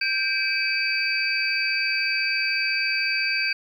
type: tone cluster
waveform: sine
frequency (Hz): 1576 / 2322 / 2556 / 4620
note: G6 / D7 / D#7 / D8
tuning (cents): +9 / -20 / +46 / -29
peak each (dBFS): -27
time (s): 0.01-3.53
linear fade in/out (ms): 5
effects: 9-bit